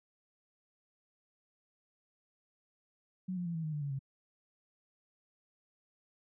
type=tone with pitch steps; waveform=sine; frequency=185 / 177.05 / 169.45 / 162.17 / 155.21 / 148.54 / 142.16 / 136.06 Hz; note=F#3 / F3 / E3 / E3 / D#3 / D3 / C#3 / C#3; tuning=0 / +24 / +48 / -28 / -4 / +20 / +44 / -32 cents; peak=-34 dBFS; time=3.28-3.992 s; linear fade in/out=10 ms; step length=89 ms; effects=none